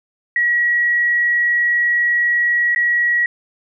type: tone with dropouts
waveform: sine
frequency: 1916 Hz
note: A#6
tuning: 47 cents sharp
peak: -13 dBFS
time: 0.36-3.26 s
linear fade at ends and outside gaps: 2 ms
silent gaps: 2.748-2.76 s
effects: none